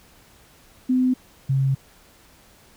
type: tone pair in turn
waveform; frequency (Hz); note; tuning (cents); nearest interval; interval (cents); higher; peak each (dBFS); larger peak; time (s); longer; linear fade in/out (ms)
sine; 254.8 / 134.98; C4 / C#3; -46 / -46; major seventh; 1100; first; -16 / -17; first; 0.89-1.14 / 1.49-1.75; second; 10
effects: pink hiss -53 dBFS RMS until 2.76 s